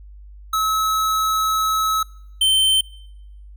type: tone pair in turn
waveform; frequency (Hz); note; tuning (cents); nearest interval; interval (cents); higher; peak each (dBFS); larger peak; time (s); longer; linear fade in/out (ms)
square; 1292 / 3100; E6 / G7; -35 / -20; octave + minor third; 1515; second; -18 / -14; second; 0.53-2.03 / 2.41-2.81; first; 5
effects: noise-tail reverb RT60 0.9 s tail -24 dB re dry + added 50 Hz sine -38 dBFS peak until 3.56 s